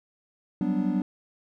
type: chord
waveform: triangle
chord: G major seventh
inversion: third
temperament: equal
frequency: 185 / 196 / 246.9 / 293.7 Hz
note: F#3 / G3 / B3 / D4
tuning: 0 / 0 / 0 / 0 cents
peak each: -27 dBFS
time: 0.61-1.02 s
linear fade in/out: 2 ms
effects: none